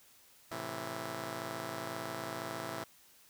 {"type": "chord", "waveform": "5% pulse", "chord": "A minor", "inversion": "none", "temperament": "just", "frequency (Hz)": [110, 132, 165], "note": ["A2", "C3", "E3"], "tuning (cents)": [0, 16, 2], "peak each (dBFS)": -33, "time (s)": [0.51, 2.84], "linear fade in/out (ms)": 5, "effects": ["white hiss -62 dBFS RMS until 3.29 s"]}